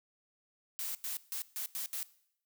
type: noise bursts at uneven times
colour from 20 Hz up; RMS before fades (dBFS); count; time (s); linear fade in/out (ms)
blue; -38; 6; 0.79-0.95 / 1.04-1.17 / 1.32-1.42 / 1.56-1.66 / 1.75-1.86 / 1.93-2.03; 0
effects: noise-tail reverb RT60 0.7 s tail -19 dB re dry